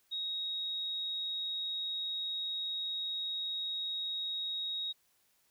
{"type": "tone", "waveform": "sine", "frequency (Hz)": 3775, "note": "A#7", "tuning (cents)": 21, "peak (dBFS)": -34, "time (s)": [0.11, 4.93], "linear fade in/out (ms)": 20, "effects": ["white hiss -72 dBFS RMS until 5.5 s"]}